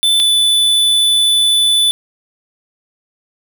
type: tone pair in turn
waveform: square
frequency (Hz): 3520 / 3488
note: A7 / A7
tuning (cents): 0 / -16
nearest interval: unison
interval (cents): 16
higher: first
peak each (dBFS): -10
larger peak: neither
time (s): 0.03-0.2 / 0.2-1.91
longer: second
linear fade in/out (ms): 0
effects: none